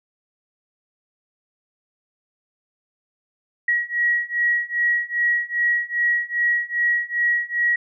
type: beating tone pair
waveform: sine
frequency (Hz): 1908 / 1910.5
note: A#6 / A#6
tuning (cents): +40 / +42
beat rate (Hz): 2.5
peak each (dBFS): -22 / -21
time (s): 3.68-7.76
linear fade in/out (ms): 5
effects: none

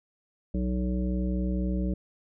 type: harmonic tone with a mistuned harmonic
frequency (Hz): 62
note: B1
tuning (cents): +7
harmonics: 1 / 3 / 5 / 7 / 9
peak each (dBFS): -28 / -29 / -35 / -42 / -41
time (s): 0.54-1.94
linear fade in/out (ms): 5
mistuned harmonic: 9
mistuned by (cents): +16
effects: none

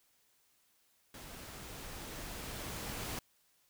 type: noise with level ramp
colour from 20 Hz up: pink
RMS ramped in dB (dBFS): -50 to -40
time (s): 1.14-3.19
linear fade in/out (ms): 2
effects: white hiss -72 dBFS RMS until 3.69 s

